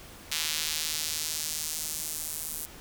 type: tone with high-pass filter sweep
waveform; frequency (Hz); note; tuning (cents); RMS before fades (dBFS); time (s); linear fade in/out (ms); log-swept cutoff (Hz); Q
square; 77.78; D#2; 0; -33; 0.31-2.66; 10; 3300 to 10000; 1
effects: pink hiss -48 dBFS RMS until 2.8 s